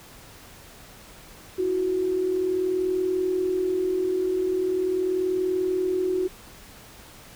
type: tone pair together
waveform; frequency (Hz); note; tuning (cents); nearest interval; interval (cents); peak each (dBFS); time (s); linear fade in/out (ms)
sine; 329.6 / 370; E4 / F#4; 0 / 0; major second; 200; -31 / -22; 1.58-6.28; 10
effects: pink hiss -47 dBFS RMS until 7.35 s